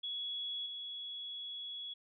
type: tone with level steps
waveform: sine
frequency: 3365 Hz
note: G#7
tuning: 22 cents sharp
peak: -37 / -41 dBFS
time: 0.03-1.94 s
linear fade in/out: 10 ms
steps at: 0.66 s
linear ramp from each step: 2 ms
effects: none